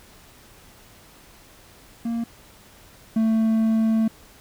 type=tone pair in turn; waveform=triangle; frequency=231.9 / 222.3 Hz; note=A#3 / A3; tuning=-9 / +18 cents; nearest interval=minor second; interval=73 cents; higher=first; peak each=-21 / -15 dBFS; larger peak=second; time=2.05-2.24 / 3.16-4.08 s; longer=second; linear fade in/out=5 ms; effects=pink hiss -50 dBFS RMS until 4.4 s